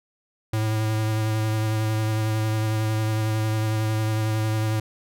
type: tone with vibrato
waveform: square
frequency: 109.1 Hz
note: A2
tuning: 14 cents flat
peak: -22 dBFS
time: 0.53-4.8 s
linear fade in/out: 5 ms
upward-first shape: sine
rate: 11 Hz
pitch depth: 17 cents each way
effects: none